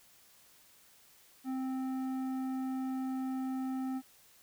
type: tone with tanh clipping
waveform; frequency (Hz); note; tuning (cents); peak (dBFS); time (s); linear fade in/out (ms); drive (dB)
sine; 261.6; C4; 0; -35; 1.44-4.02; 50; 11
effects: white hiss -62 dBFS RMS until 4.42 s